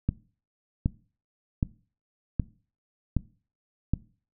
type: click train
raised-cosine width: 5 ms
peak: -11 dBFS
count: 6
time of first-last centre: 0.09-3.936 s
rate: 1.3 Hz
effects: noise-tail reverb RT60 0.4 s tail -20 dB re dry